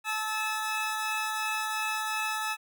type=tone pair together; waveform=20% pulse; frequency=867.6 / 1300 Hz; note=A5 / E6; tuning=-25 / -24 cents; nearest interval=perfect fifth; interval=701 cents; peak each=-27 dBFS; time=0.04-2.57 s; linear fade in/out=50 ms; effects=none